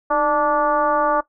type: tone with frequency modulation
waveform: sine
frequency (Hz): 880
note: A5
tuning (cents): 0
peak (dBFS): -15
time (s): 0.1-1.21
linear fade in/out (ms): 10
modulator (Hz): 286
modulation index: 1.5
effects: noise-tail reverb RT60 0.1 s tail -17 dB re dry